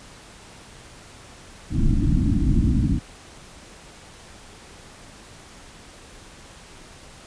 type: low-pass noise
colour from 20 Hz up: pink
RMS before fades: -19 dBFS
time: 1.7-3 s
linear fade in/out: 50 ms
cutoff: 320 Hz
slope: 96 dB/octave
effects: pink hiss -45 dBFS RMS until 7.26 s + resampled to 22050 Hz